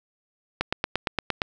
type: click train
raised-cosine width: 0.3 ms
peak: -7 dBFS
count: 8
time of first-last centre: 0.61-1.418 s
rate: 8.66 Hz
effects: none